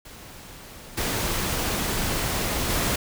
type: noise with level steps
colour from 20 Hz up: pink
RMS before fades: -43 / -26 / -24 dBFS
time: 0.05-2.96 s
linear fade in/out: 5 ms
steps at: 0.97 / 2.69 s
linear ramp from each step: 10 ms
effects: none